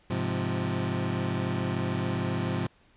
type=chord; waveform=25% pulse; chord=F minor; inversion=first; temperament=equal; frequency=103.83 / 130.81 / 174.61 Hz; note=Ab2 / C3 / F3; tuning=0 / 0 / 0 cents; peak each=-28 dBFS; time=0.1-2.67 s; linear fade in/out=5 ms; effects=pink hiss -62 dBFS RMS until 2.96 s + resampled to 8000 Hz